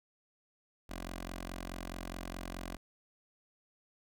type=tone with notch filter; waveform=10% pulse; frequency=44.74 Hz; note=F1; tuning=43 cents sharp; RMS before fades=-43 dBFS; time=0.89-2.77 s; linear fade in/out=10 ms; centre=120 Hz; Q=0.55; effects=none